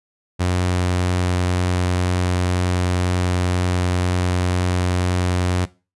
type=tone; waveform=sawtooth; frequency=90.2 Hz; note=F#2; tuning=44 cents flat; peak=-13 dBFS; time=0.39-5.66 s; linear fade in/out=20 ms; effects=noise-tail reverb RT60 0.3 s tail -19 dB re dry + resampled to 24000 Hz